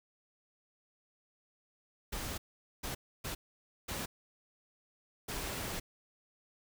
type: noise bursts at uneven times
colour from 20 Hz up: pink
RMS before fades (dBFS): -39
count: 5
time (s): 2.12-2.38 / 2.83-2.95 / 3.24-3.35 / 3.88-4.06 / 5.28-5.8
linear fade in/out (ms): 10
effects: none